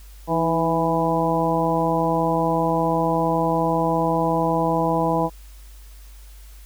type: harmonic tone with a mistuned harmonic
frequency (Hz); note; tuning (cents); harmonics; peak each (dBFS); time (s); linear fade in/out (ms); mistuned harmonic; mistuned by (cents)
165.2; E3; +4; 1 / 2 / 3 / 4 / 5 / 6; -25 / -25 / -25 / -25 / -25 / -25; 0.27-5.3; 50; 2; -46
effects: added 50 Hz sine -40 dBFS peak until 6.65 s + white hiss -52 dBFS RMS until 6.65 s